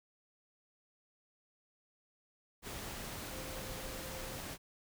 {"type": "tone in noise", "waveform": "sine", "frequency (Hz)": 523.3, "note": "C5", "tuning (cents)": 0, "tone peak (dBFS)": -50, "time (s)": [3.3, 4.41], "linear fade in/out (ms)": 50, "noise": "pink", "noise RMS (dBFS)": -44, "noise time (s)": [2.62, 4.58], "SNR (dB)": -9, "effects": []}